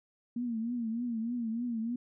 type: tone with vibrato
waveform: sine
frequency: 233.1 Hz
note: A#3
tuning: in tune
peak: -31 dBFS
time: 0.36-1.96 s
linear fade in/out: 5 ms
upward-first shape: triangle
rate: 3.3 Hz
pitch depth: 110 cents each way
effects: none